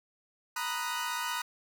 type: chord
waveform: sawtooth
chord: B major seventh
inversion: third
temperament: equal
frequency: 932.3 / 987.8 / 1244.5 / 1480 Hz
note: A#5 / B5 / D#6 / F#6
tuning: 0 / 0 / 0 / 0 cents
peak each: -34 dBFS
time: 0.56-1.42 s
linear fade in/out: 5 ms
effects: none